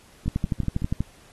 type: two click trains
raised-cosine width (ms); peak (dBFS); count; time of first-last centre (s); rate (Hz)
5; -18 / -11; 4 / 10; 0.26-0.821 / 0.28-1.006; 5.35 / 12.4
effects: pink hiss -54 dBFS RMS until 1.32 s + AAC 32 kbps